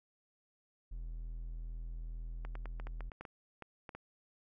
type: tone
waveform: triangle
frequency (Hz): 41.1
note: E1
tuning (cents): -4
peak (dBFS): -38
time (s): 0.91-3.1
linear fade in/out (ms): 10
type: clicks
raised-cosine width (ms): 0.5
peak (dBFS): -31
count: 12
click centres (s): 2.45 / 2.554 / 2.657 / 2.799 / 2.87 / 3.007 / 3.118 / 3.21 / 3.252 / 3.623 / 3.892 / 3.95
effects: none